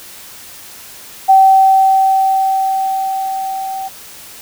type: tone with level ramp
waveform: sine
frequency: 770 Hz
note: G5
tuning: 31 cents flat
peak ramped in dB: -3 to -20 dBFS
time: 1.28-3.89 s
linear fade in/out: 20 ms
effects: white hiss -35 dBFS RMS until 4.41 s